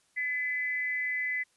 sine tone with amplitude modulation, 2016 Hz, B6, 35 cents sharp, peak -26 dBFS, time 0.16-1.44 s, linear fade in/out 20 ms, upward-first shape sine, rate 293 Hz, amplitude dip 55%, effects white hiss -69 dBFS RMS until 1.56 s + resampled to 24000 Hz

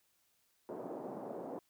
white band-pass noise, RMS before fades -44 dBFS, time 0.69-1.59 s, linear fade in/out 0 ms, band 190 to 710 Hz, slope 24 dB/octave, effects white hiss -75 dBFS RMS until 1.69 s

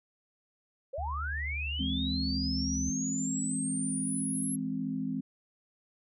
sine linear sweep, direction up, 498.7 to 11175 Hz, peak -34 dBFS, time 0.93-4.56 s, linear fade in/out 10 ms
sine tone with vibrato, 73.42 Hz, D2, in tune, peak -34 dBFS, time 0.98-2.9 s, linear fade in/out 5 ms, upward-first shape square, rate 1.1 Hz, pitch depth 9 cents each way
sine chord, E augmented, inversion none, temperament equal, 164.81 / 207.7 / 261.6 Hz, E3 / G#3 / B#3, 0 / 0 / 0 cents, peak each -38 / -36 / -33 dBFS, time 1.79-5.21 s, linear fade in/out 10 ms
effects none

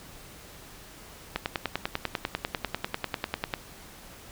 click train, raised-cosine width 0.3 ms, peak -11 dBFS, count 23, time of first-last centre 1.36-3.538 s, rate 10.1 Hz, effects pink hiss -48 dBFS RMS until 4.31 s

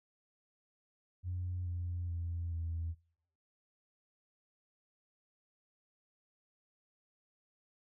sine tone with pitch steps, 90.1 / 87.64 / 85.24 / 82.91 Hz, F#2 / F2 / F2 / E2, -45 / +7 / -41 / +11 cents, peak -34 dBFS, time 1.23-2.95 s, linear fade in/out 50 ms, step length 430 ms, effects noise-tail reverb RT60 0.8 s tail -25 dB re dry + tanh soft clip ceiling -31 dBFS

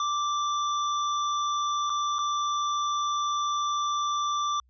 square tone with dropouts, 1174.7 Hz, D6, in tune, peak -26 dBFS, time 0-4.6 s, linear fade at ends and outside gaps 2 ms, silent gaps 1.897-1.901 / 2.185-2.189 s, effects added 62 Hz sine -60 dBFS peak until 4.69 s + resampled to 16000 Hz

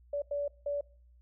sine tone bursts at uneven times, 575 Hz, D5, 37 cents flat, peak -30 dBFS, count 3, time 0.13-0.22 / 0.31-0.48 / 0.66-0.81 s, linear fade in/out 5 ms, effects noise-tail reverb RT60 0.5 s tail -24 dB re dry + added 60 Hz sine -57 dBFS peak until 1.21 s

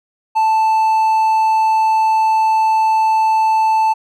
triangle tone, 880 Hz, A5, in tune, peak -9 dBFS, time 0.35-3.94 s, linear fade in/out 20 ms, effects none

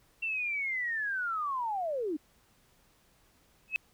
sine linear sweep, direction down, 2715 to 280 Hz, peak -30 dBFS, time 0.22-2.17 s, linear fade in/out 10 ms
sine tone with exponential growth, 2577 Hz, E7, 40 cents flat, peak -21 dBFS, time 3.68-3.76 s, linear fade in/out 0 ms, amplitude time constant 16 ms
effects tanh soft clip ceiling -17 dBFS + pink hiss -66 dBFS RMS until 3.93 s

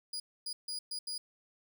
35% pulse tone bursts at uneven times, 4900 Hz, D#8, 27 cents flat, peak -35 dBFS, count 5, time 0.13-0.2 / 0.46-0.53 / 0.68-0.79 / 0.91-0.99 / 1.07-1.18 s, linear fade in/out 5 ms, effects none

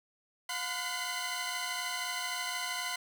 15% pulse tone cluster, 714 / 1016 / 1492 / 2045 Hz, F5 / B5 / F#6 / C7, +38 / +49 / +14 / -40 cents, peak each -34 / -31 / -35 / -34 dBFS, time 0.49-2.96 s, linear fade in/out 5 ms, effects none

